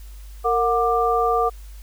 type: tone cluster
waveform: sine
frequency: 460.9 / 727 / 1185 Hz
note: A#4 / F#5 / D6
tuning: -20 / -31 / +15 cents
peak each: -21 dBFS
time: 0.44-1.5 s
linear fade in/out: 20 ms
effects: added 50 Hz sine -36 dBFS peak until 1.82 s + white hiss -52 dBFS RMS until 1.82 s